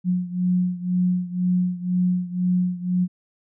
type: beating tone pair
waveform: sine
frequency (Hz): 179.8 / 181.8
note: F#3 / F#3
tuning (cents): -49 / -30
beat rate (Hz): 2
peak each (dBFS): -21 / -24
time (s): 0.04-3.08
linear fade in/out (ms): 50
effects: none